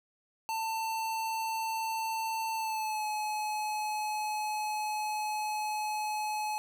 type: tone with pitch glide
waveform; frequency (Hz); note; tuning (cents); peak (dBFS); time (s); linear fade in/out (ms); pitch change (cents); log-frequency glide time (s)
square; 893 to 851.7; A5 to G#5; +25 to +43; -32; 0.49-6.58; 0; -82; 2.54-3.06
effects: none